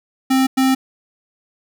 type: tone bursts at uneven times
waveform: square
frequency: 263.4 Hz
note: C4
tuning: 12 cents sharp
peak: -13 dBFS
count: 2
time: 0.3-0.47 / 0.57-0.75 s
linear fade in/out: 10 ms
effects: none